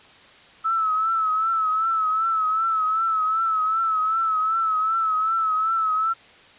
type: tone with vibrato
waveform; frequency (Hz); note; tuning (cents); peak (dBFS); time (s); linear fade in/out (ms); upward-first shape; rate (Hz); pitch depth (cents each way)
sine; 1304; E6; -19; -19; 0.64-6.14; 20; triangle; 2.6; 62
effects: white hiss -49 dBFS RMS until 6.58 s + resampled to 8000 Hz